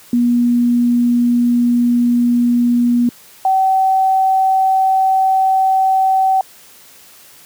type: tone pair in turn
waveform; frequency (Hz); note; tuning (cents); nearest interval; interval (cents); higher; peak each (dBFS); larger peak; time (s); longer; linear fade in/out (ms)
sine; 240.7 / 764.2; B3 / G5; -44 / -44; octave + minor sixth; 2000; second; -10; neither; 0.13-3.09 / 3.45-6.41; neither; 2
effects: white hiss -43 dBFS RMS until 7.45 s + high-pass 80 Hz 12 dB/octave